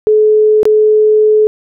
sine tone with dropouts, 428.6 Hz, A4, 45 cents flat, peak -5 dBFS, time 0.07-1.47 s, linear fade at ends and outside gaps 0 ms, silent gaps 0.631-0.654 s, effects none

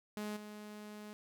sawtooth tone with level steps, 210.2 Hz, G#3, 21 cents sharp, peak -35 / -43 dBFS, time 0.17-1.13 s, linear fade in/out 0 ms, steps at 0.36 s, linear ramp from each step 10 ms, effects none

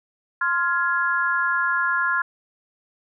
sine chord, F minor, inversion second, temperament just, 1047.7 / 1396.9 / 1676.3 Hz, C6 / F6 / Ab6, +2 / 0 / +16 cents, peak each -25 / -22 / -24 dBFS, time 0.41-2.22 s, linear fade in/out 5 ms, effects none

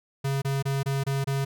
square tone bursts, 137.3 Hz, C#3, 16 cents flat, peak -25 dBFS, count 6, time 0.24-1.45 s, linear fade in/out 10 ms, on 180 ms, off 26 ms, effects none

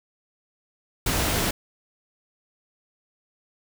pink noise, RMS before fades -24 dBFS, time 1.06-1.51 s, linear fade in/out 5 ms, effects none

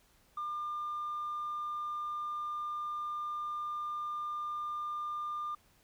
triangle tone with tanh clipping, 1200 Hz, D6, 37 cents sharp, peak -35 dBFS, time 0.37-5.55 s, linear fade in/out 5 ms, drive 5 dB, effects pink hiss -67 dBFS RMS until 5.83 s

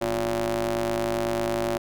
sawtooth ring-modulated tone, 110 Hz, A2, in tune, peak -17 dBFS, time 0.01-1.78 s, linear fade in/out 10 ms, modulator 464 Hz, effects none

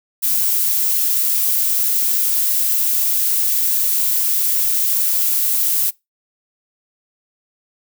violet noise, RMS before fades -17 dBFS, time 0.22-5.91 s, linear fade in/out 20 ms, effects noise-tail reverb RT60 0.2 s tail -23 dB re dry

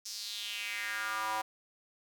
square tone with high-pass filter sweep, 108.9 Hz, A2, 17 cents flat, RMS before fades -37 dBFS, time 0.05-1.42 s, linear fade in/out 10 ms, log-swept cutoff 5600 to 850 Hz, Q 3.7, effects none

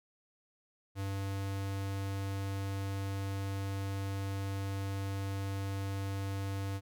square tone, 98 Hz, G2, in tune, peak -35 dBFS, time 0.95-6.81 s, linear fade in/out 50 ms, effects none

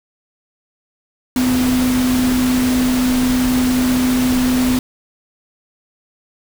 sine tone in noise, 252.6 Hz, B3, 39 cents sharp, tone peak -13 dBFS, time 1.36-4.79 s, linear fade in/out 2 ms, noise pink, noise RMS -23 dBFS, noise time 1.36-4.79 s, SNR +7 dB, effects none

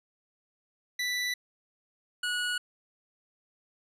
25% pulse tone pair in turn, 1975.5 / 1460.4 Hz, B6 / F#6, 0 / -23 cents, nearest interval perfect fourth, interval 523 cents, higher first, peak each -25 dBFS, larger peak neither, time 0.99-1.34 / 2.23-2.58 s, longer neither, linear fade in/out 5 ms, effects low-pass 11000 Hz 12 dB/octave

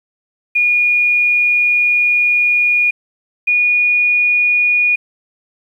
sine tone pair in turn, 2440 / 2450 Hz, D#7 / D#7, -34 / -27 cents, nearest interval unison, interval 7 cents, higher second, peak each -10 dBFS, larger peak neither, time 0.55-2.91 / 3.47-4.96 s, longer first, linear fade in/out 10 ms, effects 8-bit

